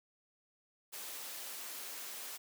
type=high-pass noise; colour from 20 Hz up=white; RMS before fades=-45 dBFS; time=0.92-2.38 s; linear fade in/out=20 ms; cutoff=320 Hz; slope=12 dB/octave; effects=none